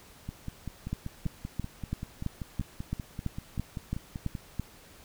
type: two click trains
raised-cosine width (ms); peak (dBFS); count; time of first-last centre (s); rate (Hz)
5; -18 / -23; 12 / 22; 0.93-4.597 / 0.29-4.352; 3 / 5.17
effects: pink hiss -54 dBFS RMS until 5.04 s